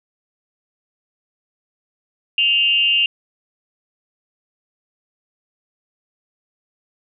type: tone with frequency modulation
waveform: sine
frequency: 2794 Hz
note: F7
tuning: in tune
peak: -13 dBFS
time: 2.38-3.06 s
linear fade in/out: 2 ms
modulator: 239 Hz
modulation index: 0.56
effects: none